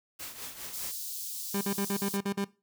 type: noise with tremolo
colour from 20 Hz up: white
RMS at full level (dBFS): -39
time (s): 0.19-0.92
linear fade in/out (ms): 10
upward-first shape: triangle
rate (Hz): 4.9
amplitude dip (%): 70
type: high-pass noise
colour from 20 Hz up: white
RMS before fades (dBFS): -38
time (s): 0.72-2.18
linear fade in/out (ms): 20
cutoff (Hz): 4200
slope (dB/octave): 24
type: tone bursts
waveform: 30% pulse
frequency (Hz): 199.1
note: G3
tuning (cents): +27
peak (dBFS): -26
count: 8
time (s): 1.54-2.445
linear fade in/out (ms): 5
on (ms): 72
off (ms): 47
effects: noise-tail reverb RT60 0.3 s tail -20 dB re dry